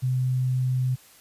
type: tone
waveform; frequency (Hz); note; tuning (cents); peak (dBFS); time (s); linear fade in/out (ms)
sine; 128.1; C3; -36; -21; 0.02-0.96; 20
effects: white hiss -53 dBFS RMS until 1.2 s + resampled to 32000 Hz